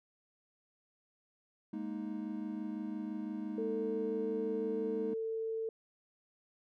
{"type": "chord", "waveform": "triangle", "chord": "Ab suspended second", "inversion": "none", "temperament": "just", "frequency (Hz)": [207.7, 233.6, 311.5], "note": ["Ab3", "Bb3", "Eb4"], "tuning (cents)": [0, 4, 2], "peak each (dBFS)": [-39, -41, -39], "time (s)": [1.73, 5.14], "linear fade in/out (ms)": 5}
{"type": "tone", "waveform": "sine", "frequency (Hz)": 446.9, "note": "A4", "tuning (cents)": 27, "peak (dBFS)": -34, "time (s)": [3.58, 5.69], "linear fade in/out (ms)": 2}
{"effects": []}